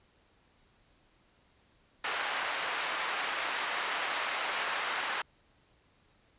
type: band-pass noise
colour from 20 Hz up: pink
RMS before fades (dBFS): -34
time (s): 2.04-5.22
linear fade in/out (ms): 5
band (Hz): 980 to 2800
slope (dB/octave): 12
effects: pink hiss -67 dBFS RMS until 6.38 s + resampled to 8000 Hz